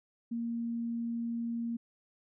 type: tone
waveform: sine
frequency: 233.1 Hz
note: A#3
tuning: in tune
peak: -32 dBFS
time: 0.31-1.77 s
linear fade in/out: 10 ms
effects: none